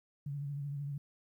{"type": "tone with vibrato", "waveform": "sine", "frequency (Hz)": 142.5, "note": "C#3", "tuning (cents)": 48, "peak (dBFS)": -36, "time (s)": [0.26, 0.98], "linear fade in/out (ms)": 5, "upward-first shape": "triangle", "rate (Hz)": 13, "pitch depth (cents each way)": 54, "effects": ["12-bit"]}